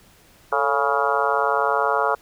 harmonic tone with a mistuned harmonic, 140 Hz, C#3, 18 cents sharp, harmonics 3 / 4 / 5 / 6 / 7 / 8 / 9 / 10, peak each -26 / -26 / -26 / -26 / -26 / -26 / -26 / -26 dBFS, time 0.52-2.15 s, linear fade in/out 5 ms, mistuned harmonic 3, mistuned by +85 cents, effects pink hiss -53 dBFS RMS until 2.21 s

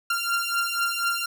sawtooth beating tone pair, 1384 / 1388.1 Hz, F6 / F6, -16 / -11 cents, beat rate 4.1 Hz, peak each -23 dBFS, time 0.1-1.26 s, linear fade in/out 5 ms, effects none

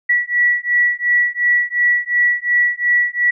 sine beating tone pair, 1941 / 1943.8 Hz, B6 / B6, -31 / -28 cents, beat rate 2.8 Hz, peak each -16 dBFS, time 0.09-3.31 s, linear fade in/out 10 ms, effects none

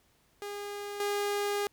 sawtooth tone with level steps, 408.1 Hz, G#4, 30 cents flat, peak -33 / -25 dBFS, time 0.42-1.67 s, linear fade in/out 0 ms, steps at 1 s, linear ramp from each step 2 ms, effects pink hiss -68 dBFS RMS until 1.72 s

